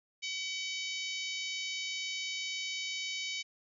harmonic tone, 758 Hz, F#5, 42 cents sharp, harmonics 3 / 4 / 5 / 6 / 7 / 8 / 9, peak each -39 / -41 / -43 / -45 / -46 / -47 / -48 dBFS, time 0.22-3.43 s, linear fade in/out 20 ms, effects none

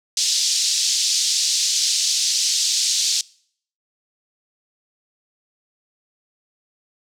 pink band-pass noise, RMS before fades -20 dBFS, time 0.17-3.21 s, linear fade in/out 2 ms, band 4100 to 7000 Hz, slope 24 dB/octave, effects noise-tail reverb RT60 0.6 s tail -24 dB re dry

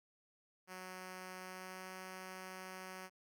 5% pulse tone with pitch glide, 185 to 186.61 Hz, F#3 to F#3, 0 to +15 cents, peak -36 dBFS, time 0.67-3.1 s, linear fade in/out 50 ms, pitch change +15 cents, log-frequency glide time 1.4-1.9 s, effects none

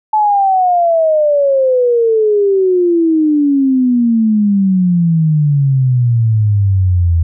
sine exponential sweep, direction down, 868 to 81.8 Hz, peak -8 dBFS, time 0.13-7.23 s, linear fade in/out 5 ms, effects none

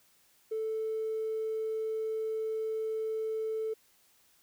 triangle tone with tanh clipping, 440 Hz, A4, in tune, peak -30 dBFS, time 0.51-3.74 s, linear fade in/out 10 ms, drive 1 dB, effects white hiss -66 dBFS RMS until 4.42 s

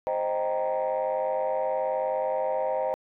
sine chord, C minor seventh, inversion none, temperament equal, 523.3 / 622.3 / 784 / 932.3 Hz, C5 / Eb5 / G5 / Bb5, 0 / 0 / 0 / 0 cents, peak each -27 / -28 / -31 / -32 dBFS, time 0.07-2.94 s, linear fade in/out 0 ms, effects tanh soft clip ceiling -19 dBFS

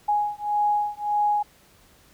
sine beating tone pair, 830.6 / 832.3 Hz, G#5 / G#5, 0 / +4 cents, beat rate 1.7 Hz, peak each -24 dBFS, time 0.08-1.43 s, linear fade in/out 10 ms, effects pink hiss -56 dBFS RMS until 2.13 s

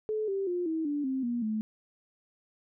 sine tone with pitch steps, 431.2 / 390.9 / 354.3 / 321.2 / 291.1 / 263.9 / 239.2 / 216.8 Hz, A4 / G4 / F4 / E4 / D4 / C4 / A#3 / A3, -35 / -5 / +25 / -45 / -15 / +15 / +45 / -25 cents, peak -28 dBFS, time 0.09-1.61 s, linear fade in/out 0 ms, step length 190 ms, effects none

